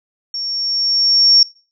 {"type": "tone with level ramp", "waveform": "sine", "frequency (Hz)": 5500, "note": "F8", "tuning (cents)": -27, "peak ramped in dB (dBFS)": [-21, -5], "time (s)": [0.34, 1.43], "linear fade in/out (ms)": 2, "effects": ["noise-tail reverb RT60 0.4 s tail -26 dB re dry"]}